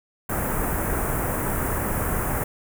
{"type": "band-stop noise", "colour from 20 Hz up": "pink", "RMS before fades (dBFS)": -25, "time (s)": [0.29, 2.44], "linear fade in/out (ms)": 5, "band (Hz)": [1800, 9500], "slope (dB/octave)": 24, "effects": []}